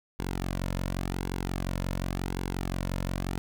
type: tone with flanger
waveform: sawtooth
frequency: 45.66 Hz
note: F#1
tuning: 22 cents flat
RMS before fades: -32 dBFS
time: 0.19-3.38 s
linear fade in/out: 0 ms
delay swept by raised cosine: 1.6 to 2.58 ms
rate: 0.9 Hz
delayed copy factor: -0.6
effects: none